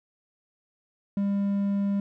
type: tone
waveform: triangle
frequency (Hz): 200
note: G3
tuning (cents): +35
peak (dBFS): -21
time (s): 1.17-2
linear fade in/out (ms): 2
effects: none